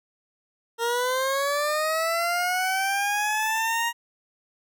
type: linear sweep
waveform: 20% pulse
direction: up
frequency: 459 to 945 Hz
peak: -18 dBFS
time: 0.78-3.93 s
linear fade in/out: 50 ms
effects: none